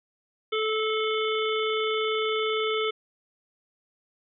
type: harmonic tone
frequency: 435.6 Hz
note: A4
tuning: 17 cents flat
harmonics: 1 / 3 / 5 / 7 / 8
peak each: -26 / -31 / -33 / -34 / -35 dBFS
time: 0.52-2.91 s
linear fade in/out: 10 ms
effects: none